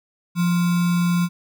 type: tone with sample-and-hold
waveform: sine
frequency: 174.61 Hz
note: F3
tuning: in tune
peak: -16 dBFS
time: 0.35-1.29 s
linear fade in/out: 50 ms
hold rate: 1225 Hz
effects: none